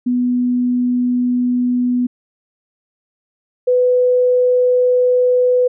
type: tone pair in turn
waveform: sine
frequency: 246.9 / 498.5 Hz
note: B3 / B4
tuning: 0 / +16 cents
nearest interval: octave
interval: 1216 cents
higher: second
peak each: -13 / -10 dBFS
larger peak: second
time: 0.06-2.07 / 3.67-5.68 s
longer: neither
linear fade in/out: 10 ms
effects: none